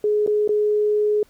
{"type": "tone with dropouts", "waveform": "sine", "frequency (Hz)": 420.3, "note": "G#4", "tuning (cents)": 21, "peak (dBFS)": -16, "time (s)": [0.04, 1.23], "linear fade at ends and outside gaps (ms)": 2, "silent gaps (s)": [[0.264, 0.275], [0.477, 0.491]], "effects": ["pink hiss -58 dBFS RMS until 1.29 s"]}